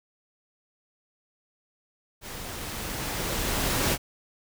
pink noise with level ramp, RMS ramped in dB -39 to -24 dBFS, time 2.21-3.98 s, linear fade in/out 50 ms, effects none

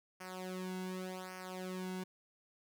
sawtooth tone with flanger, 185 Hz, F#3, in tune, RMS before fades -43 dBFS, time 0.2-2.04 s, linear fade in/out 10 ms, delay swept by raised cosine 0.26 to 1.66 ms, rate 0.87 Hz, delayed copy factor -0.85, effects none

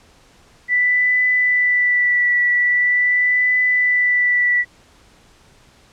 sine tone with vibrato, 1974 Hz, B6, 1 cent flat, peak -13 dBFS, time 0.68-4.65 s, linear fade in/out 50 ms, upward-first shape triangle, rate 0.43 Hz, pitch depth 22 cents each way, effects pink hiss -51 dBFS RMS until 5.92 s + low-pass 8000 Hz 12 dB/octave

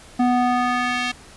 square tone with band-pass filter sweep, 246.9 Hz, B3, in tune, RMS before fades -20 dBFS, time 0.19-1.12 s, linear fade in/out 10 ms, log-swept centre 490 to 2900 Hz, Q 1.2, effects pink hiss -45 dBFS RMS until 1.36 s + resampled to 24000 Hz

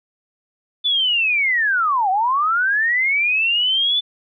sine linear two-way sweep, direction down then up, 3508 to 730 to 3508 Hz, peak -15 dBFS, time 0.84-4.01 s, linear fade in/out 20 ms, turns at 2.1 s, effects none

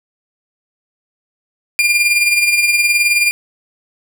40% pulse tone with tremolo, 2400 Hz, D7, 37 cents sharp, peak -8 dBFS, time 1.79-3.31 s, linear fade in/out 0 ms, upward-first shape sine, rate 19 Hz, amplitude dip 50%, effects none

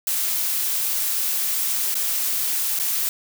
blue noise with dropouts, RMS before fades -23 dBFS, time 0.07-3.09 s, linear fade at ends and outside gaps 1 ms, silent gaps 1.943-1.952 / 2.79-2.797 s, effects none

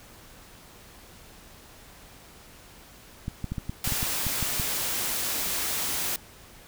clicks, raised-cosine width 5 ms, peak -18 dBFS, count 11, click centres 3.281 / 3.443 / 3.52 / 3.582 / 3.695 / 3.875 / 3.922 / 4.029 / 4.267 / 4.427 / 4.598 s
white noise, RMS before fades -29 dBFS, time 3.84-6.16 s, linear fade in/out 2 ms
effects pink hiss -50 dBFS RMS until 6.67 s

